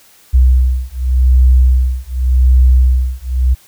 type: beating tone pair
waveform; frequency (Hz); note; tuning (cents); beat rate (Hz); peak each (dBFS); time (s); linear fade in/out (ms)
sine; 63 / 63.87; B1 / C2; +35 / -41; 0.87; -10; 0.33-3.55; 20
effects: white hiss -46 dBFS RMS until 3.67 s

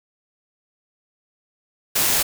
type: noise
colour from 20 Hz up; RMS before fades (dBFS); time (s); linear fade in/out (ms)
white; -19; 1.95-2.23; 10
effects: none

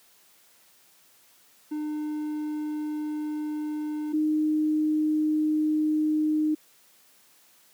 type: tone pair in turn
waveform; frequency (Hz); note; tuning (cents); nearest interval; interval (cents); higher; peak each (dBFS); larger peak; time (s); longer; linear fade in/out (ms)
triangle / sine; 302.6 / 307.2; D#4 / D#4; -48 / -22; unison; 26; second; -26 / -21; second; 1.71-4.13 / 4.13-6.55; neither; 10
effects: white hiss -59 dBFS RMS until 7.73 s + high-pass 150 Hz 12 dB/octave

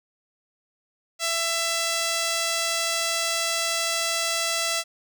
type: tone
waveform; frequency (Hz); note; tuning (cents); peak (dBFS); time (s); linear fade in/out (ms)
5% pulse; 667; E5; +20; -12; 1.19-4.84; 50
effects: none

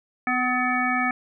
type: harmonic tone with a mistuned harmonic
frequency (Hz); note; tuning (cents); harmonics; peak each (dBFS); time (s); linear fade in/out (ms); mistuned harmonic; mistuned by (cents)
250.2; B3; +23; 1 / 3 / 5 / 7 / 9; -27 / -27 / -27 / -27 / -27; 0.27-1.11; 2; 5; +30
effects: none

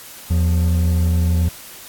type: tone pair together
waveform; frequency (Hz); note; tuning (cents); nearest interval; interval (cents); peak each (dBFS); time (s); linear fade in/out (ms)
triangle; 82 / 175.77; E2 / F3; -9 / +11; octave + minor second; 1320; -12 / -21; 0.3-1.49; 10
effects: white hiss -38 dBFS RMS until 1.88 s + AAC 64 kbps

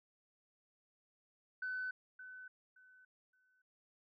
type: tone with echo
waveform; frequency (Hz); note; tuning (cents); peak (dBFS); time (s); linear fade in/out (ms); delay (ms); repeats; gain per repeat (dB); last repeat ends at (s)
sine; 1509; F#6; +34; -37; 1.62-1.91; 5; 570; 3; -12; 3.62
effects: tanh soft clip ceiling -33 dBFS

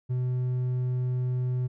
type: tone with hard clipping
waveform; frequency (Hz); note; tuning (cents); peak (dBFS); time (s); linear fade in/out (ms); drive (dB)
sine; 125.9; B2; +34; -26; 0.09-1.68; 20; 3
effects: none

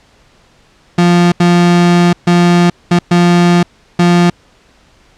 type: tone bursts at uneven times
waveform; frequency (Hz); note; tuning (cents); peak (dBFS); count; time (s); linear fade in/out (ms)
35% pulse; 174.61; F3; 0; -4; 6; 0.98-1.32 / 1.4-2.13 / 2.27-2.7 / 2.91-2.99 / 3.11-3.63 / 3.99-4.3; 5
effects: pink hiss -48 dBFS RMS until 5.17 s + low-pass 6000 Hz 12 dB/octave

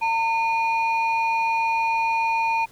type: tone pair together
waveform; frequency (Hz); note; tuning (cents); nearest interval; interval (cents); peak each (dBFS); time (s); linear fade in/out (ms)
sine; 906.7 / 2443; A#5 / D#7; -48 / -32; octave + perfect fourth; 1716; -19 / -24; 0.01-2.66; 20
effects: tanh soft clip ceiling -15 dBFS + pink hiss -52 dBFS RMS until 2.71 s

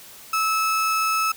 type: tone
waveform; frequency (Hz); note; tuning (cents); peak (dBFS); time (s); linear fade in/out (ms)
35% pulse; 1302; E6; -22; -18; 0.33-1.32; 5
effects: white hiss -44 dBFS RMS until 1.36 s

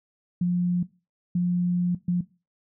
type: tone bursts at uneven times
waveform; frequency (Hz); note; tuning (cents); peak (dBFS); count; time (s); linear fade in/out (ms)
sine; 177.1; F3; +24; -20; 3; 0.41-0.83 / 1.35-1.95 / 2.08-2.21; 5
effects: noise-tail reverb RT60 0.3 s tail -19 dB re dry

